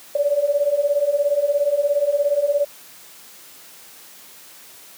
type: beating tone pair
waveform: sine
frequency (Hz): 564 / 581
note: C#5 / D5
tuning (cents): +30 / -19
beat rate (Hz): 17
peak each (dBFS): -21 / -18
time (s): 0.15-2.65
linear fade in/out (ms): 5
effects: white hiss -44 dBFS RMS until 4.97 s + high-pass 150 Hz 12 dB/octave